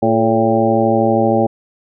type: harmonic tone with a mistuned harmonic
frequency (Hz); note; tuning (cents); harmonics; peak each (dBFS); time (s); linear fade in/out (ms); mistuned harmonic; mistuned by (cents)
113; A2; +47; 1 / 2 / 3 / 4 / 5 / 6 / 7; -22 / -17 / -18 / -20 / -17 / -22 / -18; 0.02-1.47; 10; 4; -75
effects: none